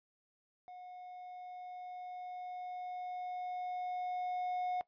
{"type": "tone with level ramp", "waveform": "triangle", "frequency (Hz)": 726, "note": "F#5", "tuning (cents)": -33, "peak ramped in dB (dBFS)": [-46, -31], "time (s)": [0.68, 4.81], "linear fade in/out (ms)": 0, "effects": ["noise-tail reverb RT60 0.1 s tail -18 dB re dry", "resampled to 11025 Hz"]}